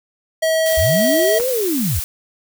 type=tone; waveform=square; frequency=643 Hz; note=E5; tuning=43 cents flat; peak=-15 dBFS; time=0.42-1.39 s; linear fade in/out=10 ms
type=noise; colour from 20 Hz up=blue; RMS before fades=-25 dBFS; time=0.66-2.04 s; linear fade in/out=0 ms
type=linear two-way sweep; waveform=sine; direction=up then down; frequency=56.2 to 530 to 56.2 Hz; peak=-17 dBFS; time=0.77-2 s; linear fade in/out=10 ms; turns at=1.49 s
type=clicks; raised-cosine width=0.5 ms; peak=-14 / -17 dBFS; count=2; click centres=1.399 / 1.407 s
effects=none